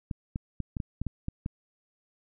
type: clicks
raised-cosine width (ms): 5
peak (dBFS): -19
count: 9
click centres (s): 0.112 / 0.359 / 0.603 / 0.768 / 0.802 / 1.016 / 1.067 / 1.284 / 1.461
effects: none